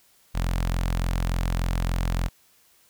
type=tone with notch filter; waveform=sawtooth; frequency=43.46 Hz; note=F1; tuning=8 cents flat; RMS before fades=-25 dBFS; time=0.34-2.29 s; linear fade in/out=20 ms; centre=370 Hz; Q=1.2; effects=white hiss -60 dBFS RMS until 2.89 s